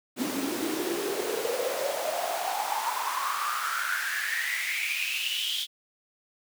pink noise with high-pass filter sweep, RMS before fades -30 dBFS, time 0.16-5.67 s, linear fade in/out 50 ms, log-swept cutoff 250 to 3400 Hz, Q 8.3, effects none

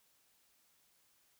silence, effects white hiss -72 dBFS RMS until 1.39 s

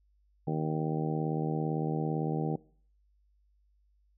harmonic tone, 77.78 Hz, D#2, in tune, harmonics 2 / 3 / 4 / 5 / 6 / 7 / 8 / 9 / 10, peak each -31 / -38 / -37 / -39 / -38 / -46 / -46 / -50 / -40 dBFS, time 0.47-2.56 s, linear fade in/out 5 ms, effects noise-tail reverb RT60 0.5 s tail -22 dB re dry + added 50 Hz sine -65 dBFS peak until 4.17 s

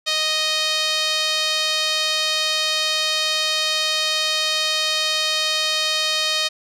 sawtooth tone with band-pass filter, 622.3 Hz, D#5, in tune, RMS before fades -21 dBFS, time 0.06-6.49 s, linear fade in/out 20 ms, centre 4000 Hz, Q 2.2, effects none

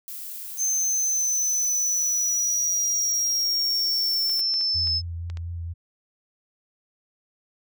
violet noise, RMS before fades -36 dBFS, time 0.08-4.41 s, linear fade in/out 0 ms
sine linear sweep, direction down, 6272 to 5210 Hz, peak -21 dBFS, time 0.57-5.02 s, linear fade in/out 50 ms
clicks, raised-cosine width 0.2 ms, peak -25 dBFS, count 7, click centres 4.296 / 4.394 / 4.54 / 4.611 / 4.873 / 5.3 / 5.372 s
sine tone with vibrato, 85 Hz, F2, 46 cents flat, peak -29 dBFS, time 4.74-5.74 s, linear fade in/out 20 ms, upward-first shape triangle, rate 4.2 Hz, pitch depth 27 cents each way
effects none

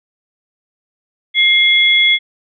sine tone pair together, 2121 / 3370 Hz, C7 / G#7, +23 / +25 cents, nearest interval minor sixth, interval 802 cents, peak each -11 dBFS, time 1.34-2.19 s, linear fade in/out 50 ms, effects none

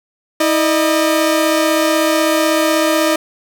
sawtooth tone pair together, 321.5 / 606.9 Hz, E4 / D#5, -43 / -43 cents, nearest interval major seventh, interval 1100 cents, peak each -11 dBFS, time 0.4-3.16 s, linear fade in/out 5 ms, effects none

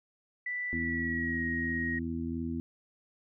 sine tone with pitch glide, 1975.5 to 1881.9 Hz, B6 to A#6, 0 to +16 cents, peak -32 dBFS, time 0.46-1.99 s, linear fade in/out 5 ms, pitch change -84 cents, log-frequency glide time 0.71-1.45 s
harmonic tone, 83 Hz, E2, 12 cents sharp, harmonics 1 / 2 / 3 / 4, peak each -39 / -41 / -34 / -40 dBFS, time 0.73-2.6 s, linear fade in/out 0 ms
effects none

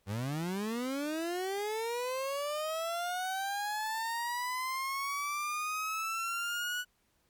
30% pulse linear sweep, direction up, 93 to 1480 Hz, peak -30 dBFS, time 0.06-6.85 s, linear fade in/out 50 ms, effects pink hiss -73 dBFS RMS until 7.29 s + MP3 96 kbps

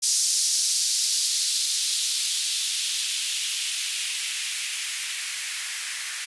violet noise with band-pass filter sweep, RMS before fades -26 dBFS, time 0.02-6.26 s, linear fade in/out 20 ms, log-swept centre 5500 to 1800 Hz, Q 1.9, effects resampled to 24000 Hz

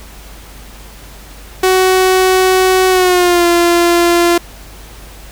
sawtooth tone with pitch glide, 373.7 to 344.7 Hz, F#4 to F4, +17 to -23 cents, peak -4 dBFS, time 1.63-4.38 s, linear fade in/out 5 ms, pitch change -140 cents, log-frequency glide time 2.89-3.46 s, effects added 50 Hz sine -34 dBFS peak until 5.31 s + pink hiss -37 dBFS RMS until 5.31 s

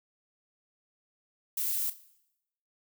violet noise with echo, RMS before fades -31 dBFS, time 1.57-1.9 s, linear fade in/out 5 ms, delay 34 ms, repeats 2, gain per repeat -15 dB, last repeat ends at 1.968 s, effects noise-tail reverb RT60 0.8 s tail -17 dB re dry

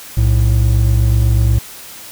triangle tone pair together, 61.8 / 110.12 Hz, B1 / A2, +2 / +2 cents, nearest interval minor seventh, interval 1000 cents, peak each -10 dBFS, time 0.17-1.59 s, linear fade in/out 5 ms, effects white hiss -34 dBFS RMS until 2.11 s

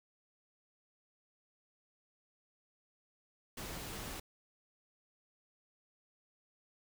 pink noise, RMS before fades -44 dBFS, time 3.57-4.2 s, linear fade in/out 5 ms, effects none

